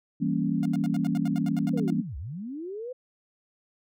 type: chord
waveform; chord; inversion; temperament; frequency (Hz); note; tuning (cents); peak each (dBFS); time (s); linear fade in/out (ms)
sine; E diminished seventh; none; equal; 164.81 / 196 / 233.1 / 277.2; E3 / G3 / Bb3 / Db4; 0 / 0 / 0 / 0; -29; 0.2-2.02; 20
type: tone bursts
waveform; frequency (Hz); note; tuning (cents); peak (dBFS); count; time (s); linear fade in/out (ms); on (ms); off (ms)
sawtooth; 710; F5; +28; -35; 13; 0.63-1.902; 0; 24; 80
type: linear two-way sweep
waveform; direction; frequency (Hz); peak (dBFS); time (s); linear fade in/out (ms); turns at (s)
sine; down then up; 518 to 58.27 to 518; -33; 1.73-2.93; 10; 2.17
effects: none